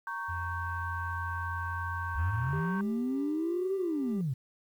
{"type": "chord", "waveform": "sine", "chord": "G diminished", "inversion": "first", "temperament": "equal with one note detuned", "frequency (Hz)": [932.3, 1108.7, 1551.8], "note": ["Bb5", "Db6", "G6"], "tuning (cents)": [0, 0, -18], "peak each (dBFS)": [-39, -38, -37], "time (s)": [0.07, 2.81], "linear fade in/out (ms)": 2}
{"type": "tone with pitch glide", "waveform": "sine", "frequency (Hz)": [86.6, 87.15], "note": ["F2", "F2"], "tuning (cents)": [-14, -3], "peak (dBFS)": -35, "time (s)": [0.28, 2.61], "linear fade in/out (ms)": 20, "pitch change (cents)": 11, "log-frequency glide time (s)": [1.6, 1.74]}
{"type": "linear two-way sweep", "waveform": "sine", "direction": "up then down", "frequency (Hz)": [68.2, 392, 119.7], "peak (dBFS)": -28, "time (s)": [2.15, 4.34], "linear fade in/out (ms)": 10, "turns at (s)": 3.76}
{"type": "tone with tremolo", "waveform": "triangle", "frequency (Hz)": 394.9, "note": "G4", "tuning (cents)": 13, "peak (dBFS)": -35, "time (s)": [2.53, 4.21], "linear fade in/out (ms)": 0, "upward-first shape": "triangle", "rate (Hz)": 3.3, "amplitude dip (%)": 35}
{"effects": ["tanh soft clip ceiling -22 dBFS", "10-bit"]}